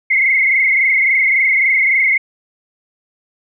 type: tone with frequency modulation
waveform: sine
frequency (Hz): 2128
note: C7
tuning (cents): +29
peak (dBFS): -10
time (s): 0.1-2.18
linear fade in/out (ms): 10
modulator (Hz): 23.6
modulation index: 3.7
effects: none